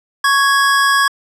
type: tone pair together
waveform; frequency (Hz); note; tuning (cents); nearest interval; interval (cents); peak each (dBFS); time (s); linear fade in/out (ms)
square; 1108.7 / 1661.2; C#6 / G#6; 0 / 0; perfect fifth; 700; -14; 0.24-1.08; 5
effects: low-pass 10000 Hz 12 dB/octave